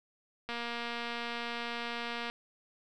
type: click train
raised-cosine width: 0.3 ms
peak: -22 dBFS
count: 428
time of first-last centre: 0.49-2.299 s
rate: 236 Hz
effects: none